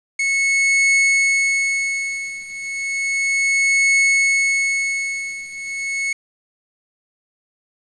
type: tone with tremolo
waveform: 45% pulse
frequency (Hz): 2197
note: C#7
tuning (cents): -16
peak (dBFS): -12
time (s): 0.19-6.13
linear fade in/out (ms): 5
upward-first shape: triangle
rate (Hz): 0.33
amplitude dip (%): 90
effects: resampled to 22050 Hz + 7-bit